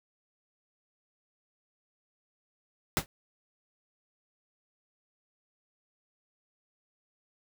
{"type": "noise with exponential decay", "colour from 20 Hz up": "pink", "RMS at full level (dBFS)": -22, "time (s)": [2.97, 3.06], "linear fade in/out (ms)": 0, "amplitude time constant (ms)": 19, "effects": []}